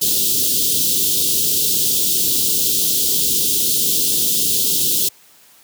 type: band-stop noise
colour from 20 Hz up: white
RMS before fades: -17 dBFS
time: 0.01-5.09 s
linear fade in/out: 10 ms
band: 470 to 3100 Hz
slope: 48 dB/octave
effects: white hiss -49 dBFS RMS until 5.63 s + high-pass 100 Hz 12 dB/octave